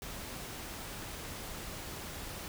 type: noise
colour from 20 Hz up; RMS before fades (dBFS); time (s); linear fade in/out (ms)
pink; -43; 0.02-2.48; 0
effects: none